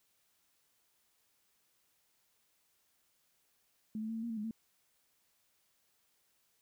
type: tone with pitch steps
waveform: sine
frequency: 216.6 / 219.3 / 225.7 / 224.4 / 234.6 / 224.4 / 210.1 / 224.6 Hz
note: A3 / A3 / A3 / A3 / A#3 / A3 / G#3 / A3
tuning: -27 / -6 / +44 / +34 / +11 / +34 / +20 / +36 cents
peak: -36 dBFS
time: 3.95-4.51 s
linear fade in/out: 2 ms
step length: 70 ms
effects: white hiss -75 dBFS RMS until 6.61 s